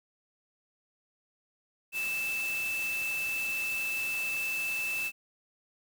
sine tone in noise, 2637 Hz, E7, in tune, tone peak -30 dBFS, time 1.92-5.12 s, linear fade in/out 50 ms, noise white, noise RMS -41 dBFS, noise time 1.92-5.12 s, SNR +8 dB, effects none

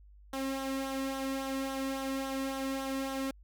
sawtooth tone with flanger, 268.8 Hz, C4, 47 cents sharp, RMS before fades -35 dBFS, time 0.33-3.31 s, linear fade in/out 5 ms, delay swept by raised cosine 0.41 to 1.37 ms, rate 3.6 Hz, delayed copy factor -0.55, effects added 50 Hz sine -53 dBFS peak until 3.43 s

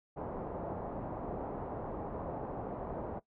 white low-pass noise, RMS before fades -40 dBFS, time 0.16-3.2 s, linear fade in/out 20 ms, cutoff 820 Hz, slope 24 dB/octave, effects noise-tail reverb RT60 0.1 s tail -18 dB re dry

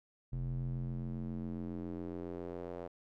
square tone with band-pass filter sweep, 43.65 Hz, F1, in tune, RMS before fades -40 dBFS, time 0.32-2.88 s, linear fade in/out 10 ms, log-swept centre 110 to 550 Hz, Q 2.1, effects none

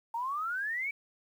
sine exponential sweep, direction up, 901 to 2319 Hz, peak -31 dBFS, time 0.14-0.91 s, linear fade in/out 5 ms, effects 10-bit

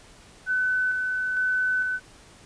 sine tone with tremolo, 1508 Hz, F#6, 32 cents sharp, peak -21 dBFS, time 0.46-2 s, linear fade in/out 50 ms, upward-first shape square, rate 1.1 Hz, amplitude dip 30%, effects pink hiss -51 dBFS RMS until 2.45 s + resampled to 22050 Hz

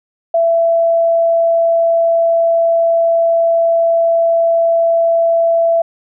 sine tone, 668 Hz, E5, 23 cents sharp, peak -9 dBFS, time 0.34-5.82 s, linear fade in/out 5 ms, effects none

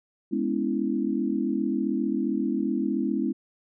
sine chord, C# minor seventh, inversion second, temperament equal with one note detuned, 207.7 / 246.9 / 282.2 / 329.6 Hz, G#3 / B3 / C#4 / E4, 0 / 0 / +31 / 0 cents, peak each -29 dBFS, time 0.31-3.33 s, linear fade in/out 20 ms, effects none

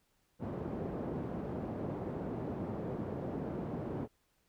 pink band-pass noise, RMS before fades -39 dBFS, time 0.39-4.08 s, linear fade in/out 50 ms, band 130 to 520 Hz, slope 12 dB/octave, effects pink hiss -75 dBFS RMS until 4.48 s

